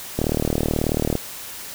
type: click train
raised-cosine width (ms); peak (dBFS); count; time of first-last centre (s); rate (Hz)
2; -7; 38; 0.19-1.154; 38.4
effects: white hiss -35 dBFS RMS until 1.74 s